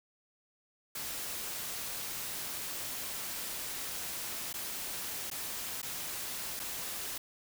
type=noise with dropouts; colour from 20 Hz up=white; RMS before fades=-39 dBFS; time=0.95-7.18 s; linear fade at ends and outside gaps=5 ms; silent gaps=4.529-4.539 / 5.302-5.313 / 5.818-5.828 / 6.595-6.598 s; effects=none

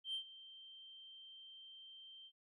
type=tone with ADSR envelope; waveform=sine; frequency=3136 Hz; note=G7; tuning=in tune; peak=-36 dBFS; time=0.04-2.32 s; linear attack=100 ms; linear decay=93 ms; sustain=-18 dB; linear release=61 ms; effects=tanh soft clip ceiling -36 dBFS

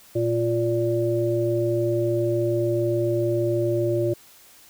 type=harmonic tone; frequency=116.54 Hz; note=A#2; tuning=in tune; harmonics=1 / 3 / 5; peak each=-26 / -22 / -26 dBFS; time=0.15-4.14 s; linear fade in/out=10 ms; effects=white hiss -51 dBFS RMS until 4.69 s

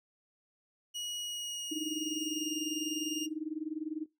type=tone with pitch glide; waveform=25% pulse; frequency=2903 to 2833 Hz; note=F#7 to F7; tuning=-34 to +24 cents; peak=-33 dBFS; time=0.94-3.27 s; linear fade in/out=20 ms; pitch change=-42 cents; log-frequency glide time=1.18-2.57 s
type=tone with tremolo; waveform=sine; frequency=311.1 Hz; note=D#4; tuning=in tune; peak=-31 dBFS; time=1.71-4.06 s; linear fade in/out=10 ms; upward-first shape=sine; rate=20 Hz; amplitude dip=95%
effects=noise-tail reverb RT60 0.2 s tail -20 dB re dry

